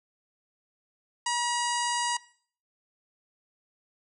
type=harmonic tone with a mistuned harmonic; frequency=959 Hz; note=A#5; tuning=49 cents sharp; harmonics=1 / 2 / 3 / 4 / 5 / 6 / 7 / 8 / 9 / 10; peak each=-28 / -34 / -35 / -42 / -36 / -41 / -38 / -37 / -43 / -42 dBFS; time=1.26-2.17 s; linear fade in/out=5 ms; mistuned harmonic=7; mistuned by=-20 cents; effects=noise-tail reverb RT60 0.5 s tail -20 dB re dry